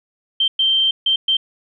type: tone bursts at uneven times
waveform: sine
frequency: 3136 Hz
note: G7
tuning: in tune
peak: -13 dBFS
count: 4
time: 0.4-0.48 / 0.59-0.91 / 1.06-1.16 / 1.28-1.37 s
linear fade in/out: 5 ms
effects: none